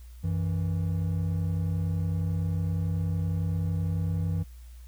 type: tone pair together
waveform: triangle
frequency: 92.67 / 163.5 Hz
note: F#2 / E3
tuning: +3 / -14 cents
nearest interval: minor seventh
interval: 983 cents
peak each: -25 / -28 dBFS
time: 0.23-4.44 s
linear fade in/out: 20 ms
effects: added 60 Hz sine -43 dBFS peak until 4.87 s + white hiss -61 dBFS RMS until 4.87 s